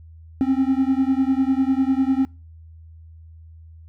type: beating tone pair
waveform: triangle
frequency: 261.6 / 271.6 Hz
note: C4 / C#4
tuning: 0 / -35 cents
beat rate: 10 Hz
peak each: -17 / -18 dBFS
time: 0.41-2.25 s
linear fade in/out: 0 ms
effects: noise-tail reverb RT60 0.3 s tail -23 dB re dry + added 81 Hz sine -41 dBFS peak until 3.88 s